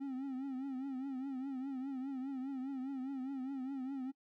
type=tone with vibrato; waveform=triangle; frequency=266.3 Hz; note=C4; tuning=31 cents sharp; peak=-36 dBFS; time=0-4.12 s; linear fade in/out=20 ms; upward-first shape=triangle; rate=4.9 Hz; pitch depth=100 cents each way; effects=noise-tail reverb RT60 0.1 s tail -23 dB re dry